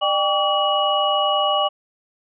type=tone cluster; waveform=sine; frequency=602 / 792 / 1143 / 2915 Hz; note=D5 / G5 / D6 / F#7; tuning=+43 / +18 / -47 / -26 cents; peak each=-22 dBFS; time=0.01-1.69 s; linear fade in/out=20 ms; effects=none